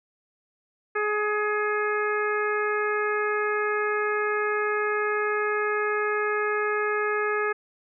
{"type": "harmonic tone with a mistuned harmonic", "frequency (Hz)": 419.9, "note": "G#4", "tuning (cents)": 19, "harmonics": [1, 2, 3, 4, 5, 6], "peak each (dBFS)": [-26, -36, -29, -29, -35, -39], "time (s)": [0.95, 7.53], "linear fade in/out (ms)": 10, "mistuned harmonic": 5, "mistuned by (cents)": 23, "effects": []}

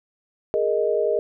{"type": "chord", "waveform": "sine", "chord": "Ab suspended second", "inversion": "none", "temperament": "equal", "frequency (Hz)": [415.3, 466.2, 622.3], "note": ["Ab4", "Bb4", "Eb5"], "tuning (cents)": [0, 0, 0], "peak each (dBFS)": -23, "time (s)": [0.54, 1.19], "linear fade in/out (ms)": 0, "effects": []}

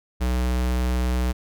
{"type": "tone", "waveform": "square", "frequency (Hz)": 62.1, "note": "B1", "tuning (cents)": 10, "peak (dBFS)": -21, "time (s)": [0.2, 1.33], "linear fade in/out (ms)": 20, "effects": []}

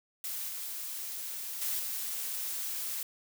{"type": "noise with level steps", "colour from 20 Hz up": "blue", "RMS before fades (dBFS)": [-37, -39, -33, -36], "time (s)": [0.24, 3.03], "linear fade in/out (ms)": 2, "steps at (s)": [0.48, 1.61, 1.79], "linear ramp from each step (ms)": 10, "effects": []}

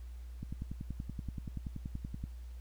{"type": "click train", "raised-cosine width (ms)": 5, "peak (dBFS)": -27, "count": 20, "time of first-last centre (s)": [0.43, 2.24], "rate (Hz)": 10.5, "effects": ["added 60 Hz sine -43 dBFS peak until 2.6 s", "pink hiss -66 dBFS RMS until 2.6 s"]}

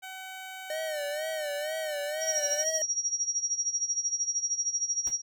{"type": "tone", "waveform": "15% pulse", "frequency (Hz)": 756, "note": "F#5", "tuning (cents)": 37, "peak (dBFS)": -33, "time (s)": [0.02, 2.65], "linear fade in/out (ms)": 20}
{"type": "tone with vibrato", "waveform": "square", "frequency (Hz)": 608, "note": "D#5", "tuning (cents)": -40, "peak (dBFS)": -32, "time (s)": [0.7, 2.82], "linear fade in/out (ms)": 2, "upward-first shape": "sine", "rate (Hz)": 2.1, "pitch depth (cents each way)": 89}
{"type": "tone with tremolo", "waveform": "sine", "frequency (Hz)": 5680, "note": "F8", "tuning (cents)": 28, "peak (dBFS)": -24, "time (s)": [2.2, 5.22], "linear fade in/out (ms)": 50, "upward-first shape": "sine", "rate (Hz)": 13, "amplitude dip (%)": 80}
{"type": "noise with exponential decay", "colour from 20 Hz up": "pink", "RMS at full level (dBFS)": -41, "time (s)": [5.07, 5.19], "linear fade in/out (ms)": 0, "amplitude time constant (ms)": 24}
{"effects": []}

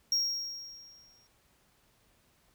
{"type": "tone with exponential decay", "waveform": "triangle", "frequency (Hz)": 5588, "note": "F8", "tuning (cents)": 0, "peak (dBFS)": -23, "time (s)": [0.12, 1.27], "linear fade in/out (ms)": 2, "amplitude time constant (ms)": 250, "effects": ["pink hiss -68 dBFS RMS until 2.54 s"]}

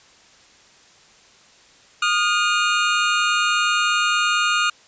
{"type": "tone pair together", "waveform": "25% pulse", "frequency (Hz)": [1231, 1420.5], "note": ["D#6", "F6"], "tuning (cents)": [-19, 29], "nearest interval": "major second", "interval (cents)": 248, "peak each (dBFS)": -16, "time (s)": [2.02, 4.7], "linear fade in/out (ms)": 5, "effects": ["white hiss -51 dBFS RMS until 4.87 s", "resampled to 16000 Hz"]}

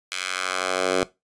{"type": "tone with high-pass filter sweep", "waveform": "10% pulse", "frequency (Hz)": 92.5, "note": "F#2", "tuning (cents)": 0, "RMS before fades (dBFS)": -25, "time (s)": [0.12, 1.03], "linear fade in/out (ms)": 0, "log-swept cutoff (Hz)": [2400, 370], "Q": 1.1, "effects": ["noise-tail reverb RT60 0.2 s tail -18 dB re dry", "resampled to 22050 Hz"]}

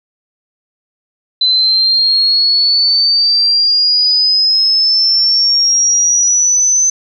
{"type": "exponential sweep", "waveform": "sine", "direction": "up", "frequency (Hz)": [4025, 6150], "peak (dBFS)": -8, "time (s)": [1.41, 6.9], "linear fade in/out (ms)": 5, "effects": []}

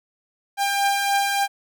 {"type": "beating tone pair", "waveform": "sawtooth", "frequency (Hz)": [795, 798.4], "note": ["G5", "G5"], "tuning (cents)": [24, 32], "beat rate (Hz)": 3.4, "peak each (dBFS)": [-23, -16], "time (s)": [0.57, 1.48], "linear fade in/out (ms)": 50, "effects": []}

